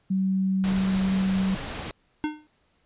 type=tone; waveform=sine; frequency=190.5 Hz; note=G3; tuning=49 cents flat; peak=-21 dBFS; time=0.1-1.55 s; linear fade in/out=10 ms
type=noise; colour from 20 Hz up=pink; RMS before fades=-34 dBFS; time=0.64-1.91 s; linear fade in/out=0 ms
type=tone with exponential decay; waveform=square; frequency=303.8 Hz; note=D#4; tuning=41 cents flat; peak=-22 dBFS; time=2.24-2.47 s; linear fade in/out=0 ms; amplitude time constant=50 ms
effects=pink hiss -67 dBFS RMS until 2.85 s + resampled to 8000 Hz